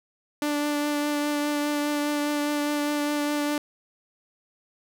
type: tone with vibrato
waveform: sawtooth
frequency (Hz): 293.7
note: D4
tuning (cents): 0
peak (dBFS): -20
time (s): 0.42-3.58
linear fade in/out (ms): 2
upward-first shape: triangle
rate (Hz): 4.9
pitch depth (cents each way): 15
effects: none